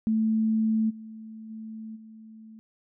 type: tone with level steps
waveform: sine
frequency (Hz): 220.2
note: A3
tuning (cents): +2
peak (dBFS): -21 / -39 / -36 / -44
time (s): 0.07-2.59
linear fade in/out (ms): 0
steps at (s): 0.89 / 1.49 / 1.95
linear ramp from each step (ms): 20
effects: none